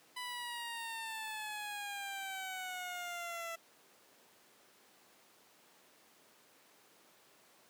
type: exponential sweep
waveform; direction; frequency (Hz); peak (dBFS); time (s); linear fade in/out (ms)
15% pulse; down; 998 to 664; -34; 0.16-3.56; 10
effects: pink hiss -64 dBFS RMS until 7.69 s + high-pass 300 Hz 12 dB/octave